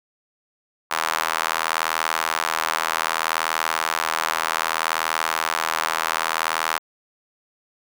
square tone with high-pass filter, 40.32 Hz, E1, 38 cents flat, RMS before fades -24 dBFS, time 0.9-6.79 s, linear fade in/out 20 ms, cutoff 1100 Hz, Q 1.8, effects none

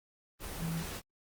sine tone in noise, 164.81 Hz, E3, in tune, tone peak -33 dBFS, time 0.58-0.84 s, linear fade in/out 50 ms, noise pink, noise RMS -41 dBFS, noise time 0.39-1.02 s, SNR +5 dB, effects Opus 24 kbps

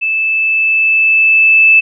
sine tone with level ramp, 2628 Hz, E7, 6 cents flat, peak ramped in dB -12 to -3 dBFS, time 0.01-1.81 s, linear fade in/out 20 ms, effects none

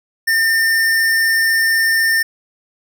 square tone, 1806 Hz, A6, 45 cents sharp, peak -13 dBFS, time 0.27-2.23 s, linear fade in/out 10 ms, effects none

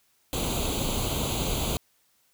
pink noise with comb filter, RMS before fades -28 dBFS, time 0.33-1.77 s, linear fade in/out 0 ms, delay 0.28 ms, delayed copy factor +0.85, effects white hiss -67 dBFS RMS until 2.33 s

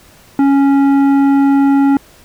sine tone with tanh clipping, 277.2 Hz, C#4, in tune, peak -9 dBFS, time 0.39-1.97 s, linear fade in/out 2 ms, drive 11 dB, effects pink hiss -44 dBFS RMS until 2.24 s

